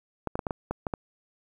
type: clicks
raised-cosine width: 1 ms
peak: -15 dBFS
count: 8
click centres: 0.273 / 0.355 / 0.392 / 0.468 / 0.508 / 0.71 / 0.868 / 0.938 s
effects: 9-bit